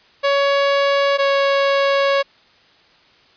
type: tone pair in turn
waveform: sawtooth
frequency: 560 / 554.8 Hz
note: C#5 / C#5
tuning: +18 / +1 cents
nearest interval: unison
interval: 17 cents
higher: first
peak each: -10 dBFS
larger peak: neither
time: 0.23-1.18 / 1.18-2.23 s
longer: second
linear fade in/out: 20 ms
effects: white hiss -52 dBFS RMS until 3.36 s + resampled to 11025 Hz